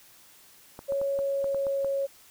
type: clicks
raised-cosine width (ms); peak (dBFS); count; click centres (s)
1; -26; 8; 0.791 / 0.922 / 1.015 / 1.19 / 1.443 / 1.546 / 1.668 / 1.846
type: tone with pitch glide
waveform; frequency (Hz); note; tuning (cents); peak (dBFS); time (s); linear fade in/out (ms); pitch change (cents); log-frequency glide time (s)
sine; 554.4 to 550.9; C#5 to C#5; 0 to -11; -25; 0.88-2.07; 20; -11; 1.14-1.86
effects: white hiss -55 dBFS RMS until 2.3 s